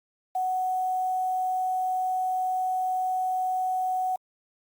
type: tone with quantisation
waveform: sine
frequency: 743 Hz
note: F#5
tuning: 7 cents sharp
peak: -24 dBFS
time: 0.35-4.16 s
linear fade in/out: 5 ms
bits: 8
effects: Opus 48 kbps